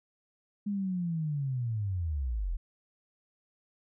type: linear sweep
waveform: sine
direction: down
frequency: 207.7 to 36.71 Hz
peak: -29 dBFS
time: 0.66-2.57 s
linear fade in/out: 10 ms
effects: none